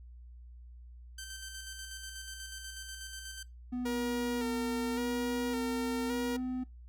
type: tone with tremolo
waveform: 10% pulse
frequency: 1552 Hz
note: G6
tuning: 18 cents flat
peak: -33 dBFS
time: 1.18-3.43 s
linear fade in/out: 5 ms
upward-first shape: square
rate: 8.2 Hz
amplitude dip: 35%
type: tone with pitch glide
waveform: triangle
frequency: 248.2 to 254.4 Hz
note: B3 to C4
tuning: +9 to -48 cents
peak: -31 dBFS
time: 3.72-6.64 s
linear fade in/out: 10 ms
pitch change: +43 cents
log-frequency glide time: 4.8-5.53 s
type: tone with vibrato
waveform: sawtooth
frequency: 466.2 Hz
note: A#4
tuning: in tune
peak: -31 dBFS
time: 3.85-6.37 s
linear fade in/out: 10 ms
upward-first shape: square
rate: 0.89 Hz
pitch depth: 36 cents each way
effects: noise-tail reverb RT60 0.2 s tail -20 dB re dry + added 60 Hz sine -48 dBFS peak until 6.88 s